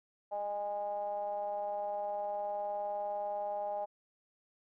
triangle ring-modulated tone, 103.83 Hz, G#2, in tune, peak -29 dBFS, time 0.31-3.86 s, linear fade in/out 20 ms, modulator 717 Hz, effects none

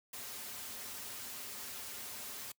white noise with comb filter, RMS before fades -45 dBFS, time 0.13-2.52 s, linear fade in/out 5 ms, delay 6.1 ms, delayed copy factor -0.8, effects noise-tail reverb RT60 0.1 s tail -24 dB re dry + high-pass 80 Hz 12 dB/octave

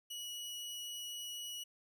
sawtooth tone, 2924 Hz, F#7, 21 cents flat, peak -39 dBFS, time 0.1-1.64 s, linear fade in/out 10 ms, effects none

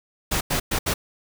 pink noise bursts at uneven times, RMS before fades -23 dBFS, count 4, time 0.31-0.41 / 0.5-0.6 / 0.71-0.79 / 0.86-0.94 s, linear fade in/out 10 ms, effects none

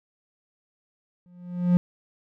triangle tone with exponential growth, 177.4 Hz, F3, 27 cents sharp, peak -11 dBFS, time 1.26-1.77 s, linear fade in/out 0 ms, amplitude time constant 110 ms, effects none

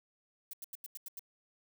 violet noise bursts, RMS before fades -44 dBFS, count 7, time 0.51-1.193 s, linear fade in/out 2 ms, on 23 ms, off 87 ms, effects none

